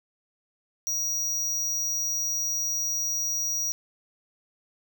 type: tone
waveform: square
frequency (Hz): 5760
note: F#8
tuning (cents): -47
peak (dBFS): -26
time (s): 0.87-3.72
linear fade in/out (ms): 0
effects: none